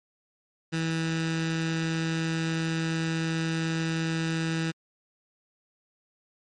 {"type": "tone with notch filter", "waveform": "15% pulse", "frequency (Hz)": 162.8, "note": "E3", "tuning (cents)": -21, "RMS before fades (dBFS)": -28, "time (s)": [0.72, 4.72], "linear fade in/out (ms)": 20, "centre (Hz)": 610, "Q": 0.62, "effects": ["low-pass 6000 Hz 12 dB/octave", "MP3 48 kbps"]}